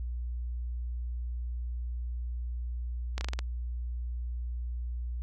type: slowing click train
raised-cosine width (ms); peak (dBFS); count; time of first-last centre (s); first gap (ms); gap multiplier
0.2; -17; 6; 3.18-3.39; 30; 1.17
effects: added 60 Hz sine -32 dBFS peak until 5.22 s